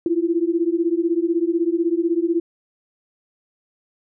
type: beating tone pair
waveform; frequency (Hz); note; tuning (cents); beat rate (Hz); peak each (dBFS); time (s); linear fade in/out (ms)
sine; 330 / 346; E4 / F4; +2 / -16; 16; -20; 0.06-2.4; 2
effects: none